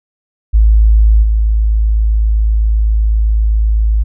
sine tone with level steps, 53.9 Hz, A1, 35 cents flat, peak -4 / -8 dBFS, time 0.53-4.04 s, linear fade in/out 20 ms, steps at 1.22 s, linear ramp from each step 20 ms, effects none

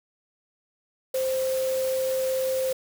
sine tone in noise, 523.3 Hz, C5, in tune, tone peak -23 dBFS, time 1.14-2.73 s, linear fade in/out 5 ms, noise white, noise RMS -37 dBFS, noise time 1.14-2.73 s, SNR +11 dB, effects none

